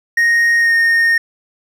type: tone with pitch glide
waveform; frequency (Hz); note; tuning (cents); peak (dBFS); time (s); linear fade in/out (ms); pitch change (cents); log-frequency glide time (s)
triangle; 1864 to 1842.6; A#6 to A#6; -1 to -21; -8; 0.17-1.18; 5; -20; 0.59-0.74
effects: none